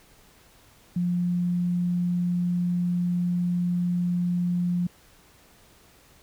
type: tone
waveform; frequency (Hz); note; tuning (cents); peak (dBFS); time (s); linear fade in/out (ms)
sine; 176.4; F3; +18; -22; 0.96-4.87; 5
effects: pink hiss -56 dBFS RMS until 6.22 s